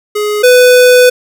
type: tone pair in turn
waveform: square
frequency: 418.9 / 498.2 Hz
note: G#4 / B4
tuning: +15 / +15 cents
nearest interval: minor third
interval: 300 cents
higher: second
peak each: -12 / -3 dBFS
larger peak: second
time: 0.15-0.43 / 0.43-1.1 s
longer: second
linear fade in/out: 10 ms
effects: none